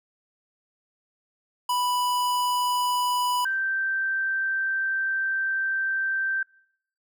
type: tone pair in turn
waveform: square / sine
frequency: 987.8 / 1563.1 Hz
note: B5 / G6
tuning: 0 / -5 cents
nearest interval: minor sixth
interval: 795 cents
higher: second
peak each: -23 dBFS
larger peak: neither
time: 1.69-3.45 / 3.45-6.43 s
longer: second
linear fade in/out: 5 ms
effects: noise-tail reverb RT60 0.7 s tail -25 dB re dry